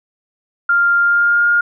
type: tone with pitch glide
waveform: sine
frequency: 1397 to 1417.3 Hz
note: F6 to F6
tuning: 0 to +25 cents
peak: -10 dBFS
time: 0.69-1.61 s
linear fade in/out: 5 ms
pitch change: +25 cents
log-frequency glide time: 0.99-1.48 s
effects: none